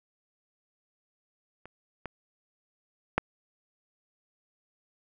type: clicks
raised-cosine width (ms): 0.5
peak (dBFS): -30 / -21 / -8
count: 3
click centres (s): 1.656 / 2.057 / 3.18
effects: none